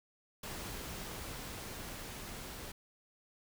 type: noise with level ramp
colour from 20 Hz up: pink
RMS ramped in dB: -43 to -46 dBFS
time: 0.43-2.72 s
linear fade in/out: 5 ms
effects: none